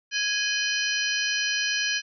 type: harmonic tone with a mistuned harmonic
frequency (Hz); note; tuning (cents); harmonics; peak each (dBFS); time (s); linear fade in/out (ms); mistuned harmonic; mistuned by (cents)
830.6; G#5; 0; 2 / 3 / 4 / 5 / 6 / 7; -28 / -30 / -31 / -32 / -33 / -33; 0.11-2.02; 50; 4; -140
effects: none